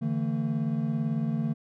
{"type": "chord", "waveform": "triangle", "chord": "D suspended second", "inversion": "none", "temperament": "equal with one note detuned", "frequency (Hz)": [146.83, 164.81, 225.5], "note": ["D3", "E3", "A3"], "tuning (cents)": [0, 0, 43], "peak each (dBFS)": [-28, -30, -27], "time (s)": [0.01, 1.54], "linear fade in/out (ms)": 20, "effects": []}